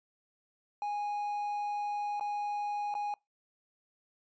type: tone with dropouts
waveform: triangle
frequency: 826 Hz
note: G#5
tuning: 10 cents flat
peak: -30 dBFS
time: 0.82-3.14 s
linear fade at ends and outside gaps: 1 ms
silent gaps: 2.197-2.209 / 2.941-2.951 s
effects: noise-tail reverb RT60 0.2 s tail -25 dB re dry + resampled to 16000 Hz